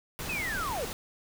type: noise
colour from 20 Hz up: pink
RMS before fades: -37 dBFS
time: 0.19-0.93 s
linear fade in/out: 0 ms
type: linear sweep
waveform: sine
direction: down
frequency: 2637 to 411.6 Hz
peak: -31 dBFS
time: 0.29-0.85 s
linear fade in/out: 5 ms
effects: none